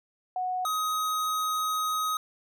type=tone pair in turn; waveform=sine / square; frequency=736 / 1259.4 Hz; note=F#5 / D#6; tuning=-9 / +21 cents; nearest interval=major sixth; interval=930 cents; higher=second; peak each=-27 / -27 dBFS; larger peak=neither; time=0.36-0.65 / 0.65-2.17 s; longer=second; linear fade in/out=2 ms; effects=none